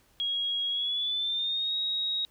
sine tone with pitch glide, 3298 to 3788 Hz, G#7 to A#7, -13 to +27 cents, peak -27 dBFS, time 0.2-2.25 s, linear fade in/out 0 ms, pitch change +240 cents, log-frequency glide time 0.69-1.76 s, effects pink hiss -64 dBFS RMS until 2.3 s

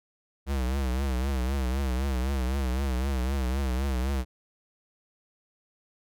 square tone with vibrato, 65.7 Hz, C2, 8 cents sharp, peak -26 dBFS, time 0.46-4.25 s, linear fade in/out 50 ms, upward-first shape triangle, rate 3.9 Hz, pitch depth 130 cents each way, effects none

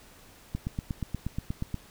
click train, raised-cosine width 5 ms, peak -18 dBFS, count 11, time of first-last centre 0.55-1.743 s, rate 8.38 Hz, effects pink hiss -54 dBFS RMS until 1.9 s

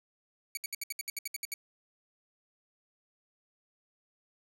10% pulse tone bursts, 2259 Hz, C#7, 32 cents sharp, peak -25 dBFS, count 12, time 0.55-1.54 s, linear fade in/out 2 ms, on 22 ms, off 66 ms, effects none

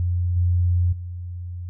sine tone with level steps, 88.3 Hz, F2, 20 cents sharp, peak -19 / -16 / -29 dBFS, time 0-1.69 s, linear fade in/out 0 ms, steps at 0.36 / 0.92 s, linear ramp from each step 10 ms, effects none

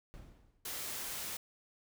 brown noise with exponential decay, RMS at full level -47 dBFS, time 0.14-0.83 s, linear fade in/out 0 ms, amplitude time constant 150 ms
white noise, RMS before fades -41 dBFS, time 0.65-1.37 s, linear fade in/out 5 ms
effects none

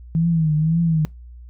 sine tone with vibrato, 160.3 Hz, E3, 48 cents flat, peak -15 dBFS, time 0.15-1.05 s, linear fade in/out 0 ms, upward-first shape triangle, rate 1.9 Hz, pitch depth 110 cents each way, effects noise-tail reverb RT60 0.2 s tail -23 dB re dry + added 60 Hz sine -37 dBFS peak until 1.49 s

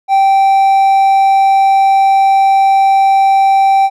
triangle tone, 780 Hz, G5, 9 cents flat, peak -4 dBFS, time 0.08-3.9 s, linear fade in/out 50 ms, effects none

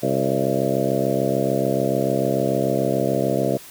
harmonic tone with a mistuned harmonic, 66.8 Hz, C2, 36 cents sharp, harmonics 2 / 3 / 4 / 5 / 6 / 7 / 8 / 9 / 10, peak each -27 / -27 / -27 / -27 / -27 / -27 / -27 / -27 / -27 dBFS, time 0.02-3.58 s, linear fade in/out 20 ms, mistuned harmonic 8, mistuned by +43 cents, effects white hiss -42 dBFS RMS until 3.7 s

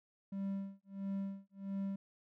triangle tone with tremolo, 196 Hz, G3, in tune, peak -33 dBFS, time 0.32-1.96 s, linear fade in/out 5 ms, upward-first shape sine, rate 1.5 Hz, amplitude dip 100%, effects none

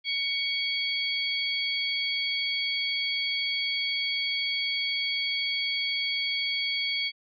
sine tone cluster, 2237 / 3304 / 4507 Hz, C#7 / G#7 / C#8, +15 / -10 / +28 cents, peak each -30 / -30 / -32 dBFS, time 0.04-7.12 s, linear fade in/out 50 ms, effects none

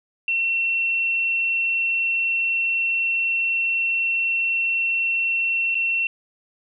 sine tone with dropouts, 2712 Hz, E7, 49 cents sharp, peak -19 dBFS, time 0.28-6.07 s, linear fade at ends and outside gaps 2 ms, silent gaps 5.746-5.752 s, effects none

